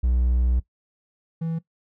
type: tone pair in turn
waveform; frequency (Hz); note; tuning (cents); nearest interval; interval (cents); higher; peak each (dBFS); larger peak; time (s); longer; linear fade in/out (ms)
triangle; 61.4 / 163.92; B1 / E3; -9 / -9; octave + perfect fourth; 1700; second; -16 / -22; first; 0.03-0.6 / 1.41-1.59; first; 10
effects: noise-tail reverb RT60 0.1 s tail -18 dB re dry